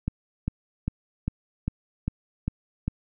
click train, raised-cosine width 5 ms, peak -13 dBFS, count 8, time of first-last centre 0.08-2.88 s, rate 2.5 Hz, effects none

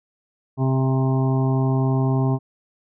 harmonic tone with a mistuned harmonic, 131.9 Hz, C3, 14 cents sharp, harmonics 1 / 2 / 3 / 5 / 6 / 7 / 8, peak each -18 / -24 / -28 / -32 / -34 / -35 / -36 dBFS, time 0.57-2.39 s, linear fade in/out 50 ms, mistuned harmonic 6, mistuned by +27 cents, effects none

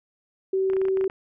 sine tone, 382.3 Hz, G4, 43 cents flat, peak -20 dBFS, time 0.53-1.08 s, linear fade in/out 5 ms
clicks, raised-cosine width 0.5 ms, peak -23 dBFS, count 10, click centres 0.7 / 0.734 / 0.767 / 0.816 / 0.853 / 0.884 / 0.972 / 1.011 / 1.042 / 1.099 s
effects none

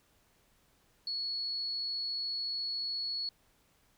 sine tone, 4377 Hz, C#8, 23 cents flat, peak -33 dBFS, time 1.07-3.29 s, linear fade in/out 2 ms, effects pink hiss -69 dBFS RMS until 3.97 s

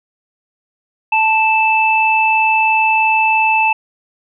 sine tone pair together, 880 / 2637 Hz, A5 / E7, 0 / 0 cents, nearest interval octave + perfect fifth, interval 1900 cents, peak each -13 dBFS, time 1.12-3.73 s, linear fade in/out 5 ms, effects none

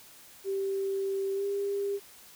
sine tone with pitch glide, 389.9 to 400.2 Hz, G4 to G4, -9 to +36 cents, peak -28 dBFS, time 0.44-2 s, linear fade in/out 50 ms, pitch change +45 cents, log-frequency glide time 1.34-1.45 s, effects white hiss -53 dBFS RMS until 2.35 s

